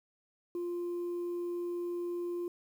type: tone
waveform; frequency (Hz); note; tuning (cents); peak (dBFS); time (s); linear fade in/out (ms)
sine; 349.2; F4; 0; -31; 0.55-2.48; 2
effects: tanh soft clip ceiling -32 dBFS + 10-bit